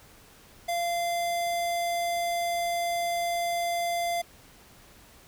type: tone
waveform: square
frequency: 690 Hz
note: F5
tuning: 21 cents flat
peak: -27 dBFS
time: 0.68-4.22 s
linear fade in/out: 10 ms
effects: pink hiss -54 dBFS RMS until 5.27 s